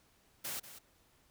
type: noise with echo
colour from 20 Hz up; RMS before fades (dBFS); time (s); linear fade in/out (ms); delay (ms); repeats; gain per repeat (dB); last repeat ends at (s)
white; -40; 0.44-0.6; 10; 190; 1; -12; 0.79
effects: pink hiss -69 dBFS RMS until 1.3 s